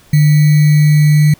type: tone with sample-and-hold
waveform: sine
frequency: 150.2 Hz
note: D3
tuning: 39 cents sharp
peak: -5 dBFS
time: 0.13-1.34 s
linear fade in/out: 5 ms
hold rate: 2100 Hz
effects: pink hiss -46 dBFS RMS until 1.39 s